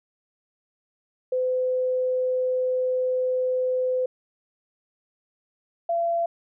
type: tone pair in turn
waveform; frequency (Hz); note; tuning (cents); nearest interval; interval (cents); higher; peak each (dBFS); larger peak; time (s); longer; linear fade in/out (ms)
sine; 509 / 679.4; C5 / F5; -48 / -48; perfect fourth; 500; second; -21; neither; 1.32-4.06 / 5.89-6.26; first; 5
effects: none